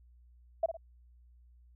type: tone with echo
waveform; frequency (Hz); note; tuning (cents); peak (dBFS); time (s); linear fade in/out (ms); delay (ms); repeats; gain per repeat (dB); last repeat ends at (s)
sine; 660; E5; +2; -24; 0.63-0.66; 5; 55; 2; -9; 0.77
effects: added 60 Hz sine -57 dBFS peak until 1.75 s